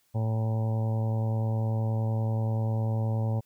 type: harmonic tone with a mistuned harmonic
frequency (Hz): 111.2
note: A2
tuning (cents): +19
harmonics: 1 / 2 / 3 / 4 / 5 / 6 / 7 / 8 / 9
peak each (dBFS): -25 / -36 / -45 / -43 / -39 / -49 / -43 / -48 / -50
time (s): 0.14-3.41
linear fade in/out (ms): 20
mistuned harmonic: 9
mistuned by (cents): -61
effects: white hiss -69 dBFS RMS until 3.45 s